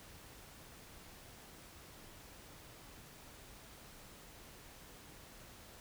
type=silence; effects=pink hiss -56 dBFS RMS until 5.8 s